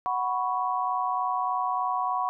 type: chord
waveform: sine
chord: F# suspended fourth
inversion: none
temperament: just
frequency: 740 / 986.7 / 1110 Hz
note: F#5 / B5 / C#6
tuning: 0 / -2 / +2 cents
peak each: -29 dBFS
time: 0.06-2.29 s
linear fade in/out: 0 ms
effects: none